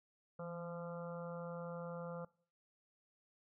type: harmonic tone with a mistuned harmonic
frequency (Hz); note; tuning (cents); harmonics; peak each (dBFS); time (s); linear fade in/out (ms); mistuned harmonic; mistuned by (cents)
172; F3; -26; 1 / 3 / 4 / 5 / 6 / 7 / 8; -47 / -46 / -57 / -58 / -60 / -55 / -56; 0.39-2.25; 5; 1; -49
effects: noise-tail reverb RT60 0.5 s tail -22 dB re dry